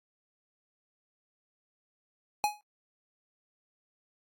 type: tone with exponential decay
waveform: square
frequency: 837 Hz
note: G#5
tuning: 13 cents sharp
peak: -22 dBFS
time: 2.44-2.61 s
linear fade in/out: 0 ms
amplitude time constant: 35 ms
effects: AAC 64 kbps